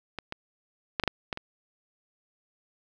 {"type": "clicks", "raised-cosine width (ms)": 0.3, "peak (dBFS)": [-18, -18, -10, -9, -7, -14, -20], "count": 7, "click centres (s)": [0.187, 0.324, 0.998, 1.037, 1.077, 1.328, 1.374], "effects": []}